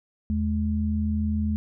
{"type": "tone pair together", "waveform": "sine", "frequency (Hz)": [79.98, 212.6], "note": ["D#2", "G#3"], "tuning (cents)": [48, 41], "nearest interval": "octave + perfect fourth", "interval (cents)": 1693, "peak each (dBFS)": -25, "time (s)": [0.3, 1.56], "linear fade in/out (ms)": 0, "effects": []}